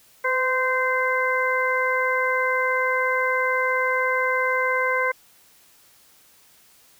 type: harmonic tone with a mistuned harmonic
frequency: 517 Hz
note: C5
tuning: 21 cents flat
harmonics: 1 / 2 / 3 / 4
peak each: -25 / -25 / -25 / -25 dBFS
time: 0.24-5.12 s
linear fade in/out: 10 ms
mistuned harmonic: 1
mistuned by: -24 cents
effects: white hiss -55 dBFS RMS until 6.99 s